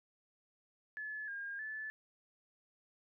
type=tone with pitch steps; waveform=sine; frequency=1720 / 1616 / 1739 Hz; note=A6 / G#6 / A6; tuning=-40 / -48 / -21 cents; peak=-40 dBFS; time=0.97-1.9 s; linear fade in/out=0 ms; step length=310 ms; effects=none